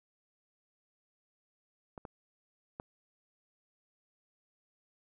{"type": "clicks", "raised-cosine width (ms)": 1, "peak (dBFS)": [-30, -29, -26], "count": 3, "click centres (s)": [1.978, 2.052, 2.799], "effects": []}